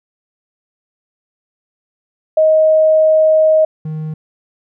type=tone pair in turn; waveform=sine / triangle; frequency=628 / 155.87 Hz; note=D#5 / D#3; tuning=+16 / +3 cents; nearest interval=2 octaves; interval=2413 cents; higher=first; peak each=-7 / -18 dBFS; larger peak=first; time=2.37-3.65 / 3.85-4.14 s; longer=first; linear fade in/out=5 ms; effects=none